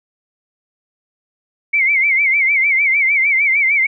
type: tone with vibrato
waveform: sine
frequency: 2200 Hz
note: C#7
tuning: 14 cents flat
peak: -11 dBFS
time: 1.73-3.87 s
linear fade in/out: 10 ms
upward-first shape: sine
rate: 6.6 Hz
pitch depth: 110 cents each way
effects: none

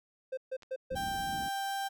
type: tone bursts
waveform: triangle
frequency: 521 Hz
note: C5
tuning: 7 cents flat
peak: -31 dBFS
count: 4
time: 0.32-0.956 s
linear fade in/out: 10 ms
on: 54 ms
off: 140 ms
type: clicks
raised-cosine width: 0.2 ms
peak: -36 dBFS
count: 2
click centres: 0.623 / 0.632 s
type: low-pass noise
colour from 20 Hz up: white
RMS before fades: -44 dBFS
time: 0.91-1.49 s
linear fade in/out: 5 ms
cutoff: 270 Hz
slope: 24 dB/octave
type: tone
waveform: 35% pulse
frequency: 787 Hz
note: G5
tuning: 7 cents sharp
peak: -31 dBFS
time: 0.95-1.89 s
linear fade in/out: 20 ms
effects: none

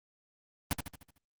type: noise with echo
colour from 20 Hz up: pink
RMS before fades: -29 dBFS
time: 0.71-0.73 s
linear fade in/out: 0 ms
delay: 75 ms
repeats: 6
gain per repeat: -6 dB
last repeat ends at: 1.18 s
effects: Opus 32 kbps

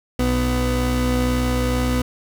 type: tone pair together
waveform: 30% pulse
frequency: 62.16 / 249.7 Hz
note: B1 / B3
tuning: +12 / +19 cents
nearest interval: 2 octaves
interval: 2407 cents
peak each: -18 dBFS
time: 0.19-2.02 s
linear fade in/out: 5 ms
effects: none

